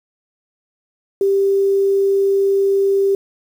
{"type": "tone with quantisation", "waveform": "sine", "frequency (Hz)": 393.5, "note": "G4", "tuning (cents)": 7, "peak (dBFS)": -12, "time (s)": [1.21, 3.15], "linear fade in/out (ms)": 2, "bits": 7, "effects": []}